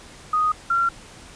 sine tone pair in turn, 1244.5 / 1372 Hz, D#6 / F6, 0 / -31 cents, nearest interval major second, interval 169 cents, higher second, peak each -17 dBFS, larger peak neither, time 0.33-0.52 / 0.7-0.89 s, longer neither, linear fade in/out 5 ms, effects pink hiss -44 dBFS RMS until 1.35 s + resampled to 22050 Hz

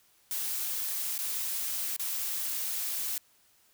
blue noise with dropouts, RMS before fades -33 dBFS, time 0.31-3.18 s, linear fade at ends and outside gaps 1 ms, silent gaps 1.179-1.189 / 1.964-1.995 s, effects white hiss -65 dBFS RMS until 3.73 s

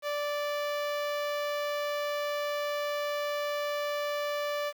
sawtooth tone with notch filter, 585 Hz, D5, 7 cents flat, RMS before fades -32 dBFS, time 0.02-4.73 s, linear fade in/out 50 ms, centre 9000 Hz, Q 0.62, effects 9-bit

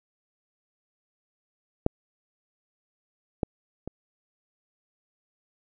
clicks, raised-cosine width 2 ms, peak -7 / -11 / -21 dBFS, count 3, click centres 1.864 / 3.432 / 3.876 s, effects none

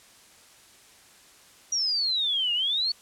sine exponential two-way sweep, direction down then up, 5800 to 2803 to 4485 Hz, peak -23 dBFS, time 1.72-2.92 s, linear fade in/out 5 ms, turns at 2.53 s, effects white hiss -54 dBFS RMS until 3.01 s + low-pass 10000 Hz 12 dB/octave

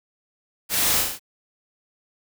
white noise with echo, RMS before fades -23 dBFS, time 0.69-1.04 s, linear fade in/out 50 ms, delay 39 ms, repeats 4, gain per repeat -3 dB, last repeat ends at 1.196 s, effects none

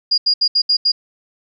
sine tone bursts at uneven times, 4849 Hz, D#8, 45 cents flat, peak -11 dBFS, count 6, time 0.11-0.18 / 0.26-0.34 / 0.41-0.48 / 0.55-0.62 / 0.69-0.77 / 0.85-0.92 s, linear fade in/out 10 ms, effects none

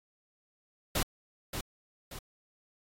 pink noise with echo, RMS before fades -30 dBFS, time 0.95-1.03 s, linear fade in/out 5 ms, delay 580 ms, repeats 2, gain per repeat -7 dB, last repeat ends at 2.19 s, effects AAC 48 kbps

